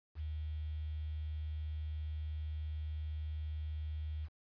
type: tone with quantisation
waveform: sine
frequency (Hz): 76.9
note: D#2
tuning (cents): -20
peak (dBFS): -37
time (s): 0.15-4.29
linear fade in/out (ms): 50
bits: 10
effects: resampled to 11025 Hz